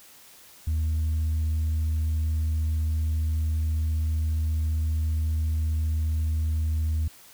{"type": "tone with tanh clipping", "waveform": "sine", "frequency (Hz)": 78.7, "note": "D#2", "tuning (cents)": 20, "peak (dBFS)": -23, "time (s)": [0.67, 7.08], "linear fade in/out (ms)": 5, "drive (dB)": 1, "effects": ["white hiss -51 dBFS RMS until 7.33 s"]}